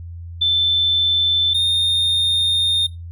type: tone pair in turn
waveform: sine / triangle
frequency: 3534 / 3657 Hz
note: A7 / A#7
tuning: +7 / -34 cents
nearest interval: minor second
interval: 59 cents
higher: second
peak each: -13 dBFS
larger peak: neither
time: 0.41-1.54 / 1.54-2.87 s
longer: second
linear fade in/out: 10 ms
effects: noise-tail reverb RT60 0.2 s tail -17 dB re dry + added 85 Hz sine -30 dBFS peak until 3.11 s